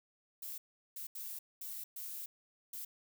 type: noise bursts at uneven times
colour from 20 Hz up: violet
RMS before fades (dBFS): -44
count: 6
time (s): 0.42-0.58 / 0.96-1.07 / 1.15-1.39 / 1.61-1.84 / 1.96-2.26 / 2.73-2.85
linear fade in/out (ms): 5
effects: none